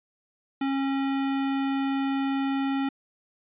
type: tone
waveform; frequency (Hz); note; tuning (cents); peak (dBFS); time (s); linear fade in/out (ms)
square; 272.5; C#4; -29; -25; 0.61-2.89; 5
effects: resampled to 8000 Hz